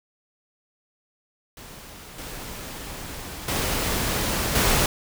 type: noise with level steps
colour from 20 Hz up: pink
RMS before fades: -42 / -36 / -25 / -20 dBFS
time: 1.57-4.86 s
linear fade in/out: 2 ms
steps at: 2.18 / 3.48 / 4.55 s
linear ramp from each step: 5 ms
effects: none